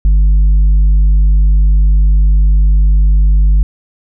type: tone with tanh clipping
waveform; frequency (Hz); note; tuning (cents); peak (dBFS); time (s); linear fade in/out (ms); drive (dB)
sine; 50; G1; +35; -6; 0.05-3.63; 0; 4
effects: none